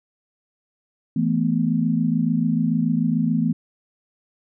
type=chord; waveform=sine; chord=E suspended fourth; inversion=none; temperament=equal; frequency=164.81 / 220 / 246.9 Hz; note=E3 / A3 / B3; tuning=0 / 0 / 0 cents; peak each=-22 dBFS; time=1.16-3.53 s; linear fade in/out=5 ms; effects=none